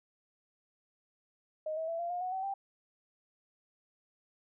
sine tone with pitch steps, 622.3 / 643.5 / 665.4 / 688.1 / 711.5 / 735.8 / 760.8 / 786.8 Hz, D#5 / E5 / E5 / F5 / F5 / F#5 / F#5 / G5, 0 / -42 / +16 / -26 / +32 / -10 / +48 / +6 cents, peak -33 dBFS, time 1.66-2.54 s, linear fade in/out 5 ms, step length 110 ms, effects none

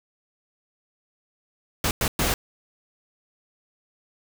pink noise bursts at uneven times, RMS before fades -23 dBFS, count 3, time 1.84-1.91 / 2.01-2.08 / 2.19-2.34 s, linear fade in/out 2 ms, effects none

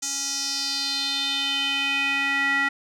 square tone with band-pass filter sweep, 277.2 Hz, C#4, in tune, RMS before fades -25 dBFS, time 0.02-2.69 s, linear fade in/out 10 ms, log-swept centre 6600 to 1800 Hz, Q 4.3, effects none

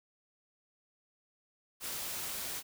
white noise, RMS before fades -39 dBFS, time 1.8-2.63 s, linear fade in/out 50 ms, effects none

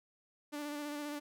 sawtooth tone with vibrato, 293.7 Hz, D4, in tune, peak -35 dBFS, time 0.52-1.2 s, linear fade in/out 20 ms, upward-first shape square, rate 15 Hz, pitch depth 20 cents each way, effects none

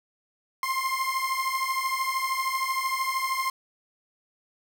30% pulse beating tone pair, 1049 / 1062 Hz, C6 / C6, +4 / +25 cents, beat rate 13 Hz, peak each -26 dBFS, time 0.63-3.5 s, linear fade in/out 2 ms, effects none

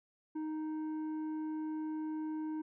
sine tone with tanh clipping, 311.1 Hz, D#4, in tune, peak -37 dBFS, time 0.35-2.62 s, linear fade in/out 10 ms, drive 7 dB, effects none

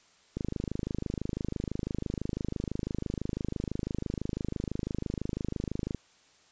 click train, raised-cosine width 3 ms, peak -19 dBFS, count 146, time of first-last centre 0.37-5.947 s, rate 26 Hz, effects white hiss -62 dBFS RMS until 6.51 s + resampled to 16000 Hz

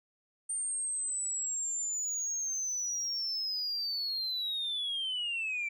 sine linear sweep, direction down, 8850 to 2315 Hz, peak -30 dBFS, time 0.49-5.69 s, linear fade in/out 10 ms, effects tanh soft clip ceiling -29 dBFS

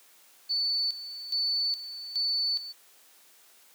sine tone with tremolo, 4489 Hz, C#8, 21 cents sharp, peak -25 dBFS, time 0.49-2.73 s, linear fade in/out 20 ms, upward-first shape square, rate 1.2 Hz, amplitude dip 75%, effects white hiss -58 dBFS RMS until 3.74 s + high-pass 300 Hz 12 dB/octave

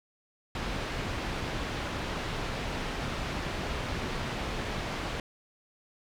pink low-pass noise, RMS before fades -34 dBFS, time 0.55-5.2 s, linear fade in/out 2 ms, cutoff 3700 Hz, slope 12 dB/octave, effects none

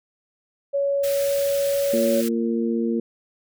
sine tone, 560 Hz, C#5, 18 cents sharp, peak -19 dBFS, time 0.73-2.22 s, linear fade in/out 20 ms
white band-stop noise, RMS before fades -33 dBFS, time 1.03-2.29 s, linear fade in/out 10 ms, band 180 to 1300 Hz, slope 48 dB/octave
harmonic tone, 115.4 Hz, A#2, 17 cents flat, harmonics 2 / 3 / 4, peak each -22 / -26 / -28 dBFS, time 1.93-3 s, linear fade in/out 5 ms
effects none

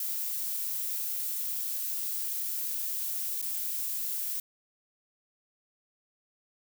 violet noise with dropouts, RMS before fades -33 dBFS, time 0-4.4 s, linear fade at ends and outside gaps 2 ms, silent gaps 3.417-3.425 s, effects none

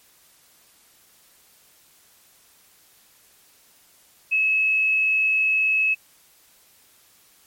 sine tone, 2582 Hz, E7, 37 cents flat, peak -17 dBFS, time 4.31-5.95 s, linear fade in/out 20 ms, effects white hiss -56 dBFS RMS until 7.46 s + MP3 64 kbps

